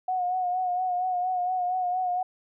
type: tone with vibrato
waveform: sine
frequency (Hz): 729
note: F#5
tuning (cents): -26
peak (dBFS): -24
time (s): 0.08-2.23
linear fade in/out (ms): 5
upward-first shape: sine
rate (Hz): 4.3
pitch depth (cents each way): 39
effects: none